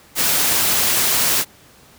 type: noise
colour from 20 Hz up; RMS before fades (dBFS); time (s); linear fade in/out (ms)
white; -17; 0.15-1.45; 50
effects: pink hiss -48 dBFS RMS until 1.98 s + high-pass 60 Hz 12 dB/octave